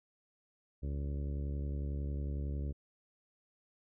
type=harmonic tone; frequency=71 Hz; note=C#2; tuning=42 cents sharp; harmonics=1 / 2 / 3 / 4 / 5 / 6 / 7 / 8; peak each=-35 / -42 / -49 / -49 / -53 / -54 / -58 / -58 dBFS; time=0.82-2.73 s; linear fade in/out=20 ms; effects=none